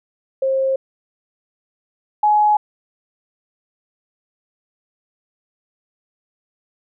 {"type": "tone pair in turn", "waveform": "sine", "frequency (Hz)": [533, 841.9], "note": ["C5", "G#5"], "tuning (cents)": [32, 23], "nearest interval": "minor sixth", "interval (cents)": 791, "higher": "second", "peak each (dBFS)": [-15, -11], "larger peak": "second", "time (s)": [[0.42, 0.76], [2.23, 2.57]], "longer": "neither", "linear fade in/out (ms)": 5, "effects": []}